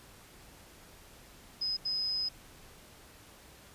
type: tone bursts at uneven times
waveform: sine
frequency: 5050 Hz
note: D#8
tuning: 25 cents sharp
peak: -30 dBFS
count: 2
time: 1.61-1.77 / 1.85-2.29 s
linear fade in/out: 10 ms
effects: pink hiss -55 dBFS RMS until 3.74 s + resampled to 32000 Hz